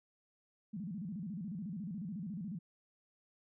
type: tone with vibrato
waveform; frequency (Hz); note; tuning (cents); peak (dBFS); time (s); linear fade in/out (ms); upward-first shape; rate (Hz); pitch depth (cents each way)
sine; 188.8; F#3; +35; -39; 0.73-2.59; 10; square; 14; 210
effects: none

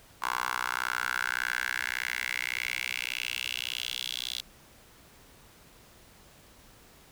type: tone with high-pass filter sweep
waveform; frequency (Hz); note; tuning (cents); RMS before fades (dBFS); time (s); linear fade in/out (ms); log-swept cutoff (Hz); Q
10% pulse; 61.74; B1; 0; -33; 0.22-4.41; 5; 1100 to 3600; 4.4
effects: pink hiss -56 dBFS RMS until 7.11 s

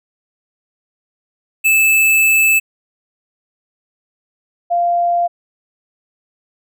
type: tone pair in turn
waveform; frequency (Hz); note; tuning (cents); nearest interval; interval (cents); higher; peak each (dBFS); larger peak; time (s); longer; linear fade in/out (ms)
square / sine; 2623 / 694.7; E7 / F5; -9 / -9; octave + major seventh; 2300; first; -10 / -12; first; 1.64-2.6 / 4.7-5.28; first; 20
effects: none

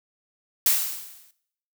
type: noise with exponential decay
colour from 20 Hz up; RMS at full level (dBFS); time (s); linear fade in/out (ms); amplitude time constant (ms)
blue; -17; 0.66-1.31; 2; 140
effects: noise-tail reverb RT60 0.7 s tail -18 dB re dry

